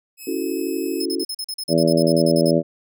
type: tone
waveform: 5% pulse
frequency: 2573 Hz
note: E7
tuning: 43 cents flat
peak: -26 dBFS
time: 0.17-1.05 s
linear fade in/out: 50 ms
type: chord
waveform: sine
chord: F# minor seventh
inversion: second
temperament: equal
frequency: 277.2 / 329.6 / 370 / 440 Hz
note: C#4 / E4 / F#4 / A4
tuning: 0 / 0 / 0 / 0 cents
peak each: -27 / -26 / -26 / -30 dBFS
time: 0.27-1.24 s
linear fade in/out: 5 ms
type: tone bursts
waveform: sawtooth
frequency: 5180 Hz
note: E8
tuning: 31 cents flat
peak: -23 dBFS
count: 16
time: 1-2.511 s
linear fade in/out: 5 ms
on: 56 ms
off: 41 ms
type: harmonic tone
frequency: 82.3 Hz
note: E2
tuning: 2 cents flat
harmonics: 2 / 3 / 4 / 5 / 6 / 7 / 8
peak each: -21 / -21 / -21 / -23 / -26 / -19 / -29 dBFS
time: 1.68-2.63 s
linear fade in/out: 50 ms
effects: none